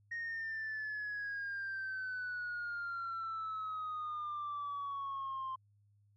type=exponential sweep; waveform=sine; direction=down; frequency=1869 to 1046.5 Hz; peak=-36 dBFS; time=0.11-5.56 s; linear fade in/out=10 ms; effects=tanh soft clip ceiling -35 dBFS + added 102 Hz sine -66 dBFS peak until 6.16 s